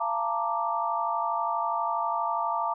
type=chord; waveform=sine; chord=Bb major seventh; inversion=second; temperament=equal with one note detuned; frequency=685.7 / 880 / 932.3 / 1174.7 Hz; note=F5 / A5 / Bb5 / D6; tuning=-32 / 0 / 0 / 0 cents; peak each=-32 / -32 / -30 / -30 dBFS; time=0-2.74 s; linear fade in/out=10 ms; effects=none